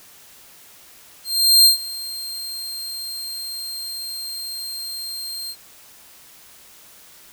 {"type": "tone with ADSR envelope", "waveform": "sawtooth", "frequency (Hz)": 4186, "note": "C8", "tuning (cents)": 0, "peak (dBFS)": -5, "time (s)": [1.24, 5.56], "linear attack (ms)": 410, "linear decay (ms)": 120, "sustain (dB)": -20, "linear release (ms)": 61, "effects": ["white hiss -47 dBFS RMS until 7.32 s"]}